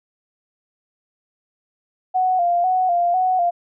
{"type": "tone with vibrato", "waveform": "sine", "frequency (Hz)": 719, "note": "F#5", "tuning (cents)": -50, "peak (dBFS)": -15, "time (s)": [2.14, 3.51], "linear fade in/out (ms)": 20, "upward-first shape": "square", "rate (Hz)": 2, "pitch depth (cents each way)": 54, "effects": []}